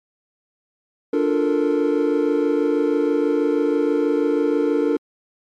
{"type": "chord", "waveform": "triangle", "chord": "Bb major seventh", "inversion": "first", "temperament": "equal", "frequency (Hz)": [293.7, 349.2, 440, 466.2], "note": ["D4", "F4", "A4", "Bb4"], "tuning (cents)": [0, 0, 0, 0], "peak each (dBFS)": [-18, -22, -20, -20], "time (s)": [1.13, 4.97], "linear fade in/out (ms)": 5, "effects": ["tanh soft clip ceiling -4 dBFS", "MP3 64 kbps"]}